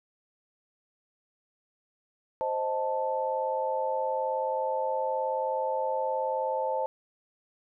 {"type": "chord", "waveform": "sine", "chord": "A diminished", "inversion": "first", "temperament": "equal", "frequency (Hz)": [523.3, 622.3, 880], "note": ["C5", "Eb5", "A5"], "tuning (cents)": [0, 0, 0], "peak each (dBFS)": [-30, -34, -30], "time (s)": [2.41, 6.86], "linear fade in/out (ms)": 0, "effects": []}